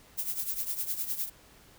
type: noise with tremolo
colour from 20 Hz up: violet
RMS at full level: -30 dBFS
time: 0.17-1.3 s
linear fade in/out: 20 ms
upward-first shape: triangle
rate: 9.8 Hz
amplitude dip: 80%
effects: pink hiss -57 dBFS RMS until 1.78 s